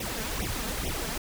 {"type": "noise with flanger", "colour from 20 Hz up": "pink", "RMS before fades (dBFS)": -32, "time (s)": [0, 1.18], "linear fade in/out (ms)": 5, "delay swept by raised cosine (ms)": [0.32, 4.62], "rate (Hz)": 2.3, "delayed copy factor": 1, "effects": []}